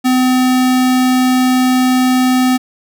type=tone; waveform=square; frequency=254.9 Hz; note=C4; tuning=45 cents flat; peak=-10 dBFS; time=0.04-2.58 s; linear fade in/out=20 ms; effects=none